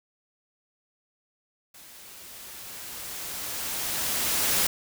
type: noise with level ramp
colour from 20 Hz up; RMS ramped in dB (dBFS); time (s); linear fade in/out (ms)
white; -49 to -23; 1.74-4.67; 5
effects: none

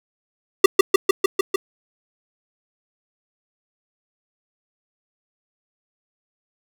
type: tone with echo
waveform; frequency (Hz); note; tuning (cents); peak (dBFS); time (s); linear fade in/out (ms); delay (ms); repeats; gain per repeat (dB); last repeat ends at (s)
square; 390; G4; -9; -5; 0.64-0.66; 5; 150; 6; -2; 1.56
effects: none

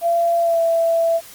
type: tone with pitch glide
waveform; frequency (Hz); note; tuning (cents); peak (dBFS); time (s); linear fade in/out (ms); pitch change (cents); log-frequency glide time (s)
sine; 681 to 665.1; F5 to E5; -44 to +15; -14; 0.01-1.21; 50; -41; 0.39-0.6
effects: white hiss -41 dBFS RMS until 1.34 s + Opus 32 kbps

